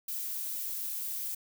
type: noise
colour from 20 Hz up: violet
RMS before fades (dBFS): -36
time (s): 0.08-1.35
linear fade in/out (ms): 5
effects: none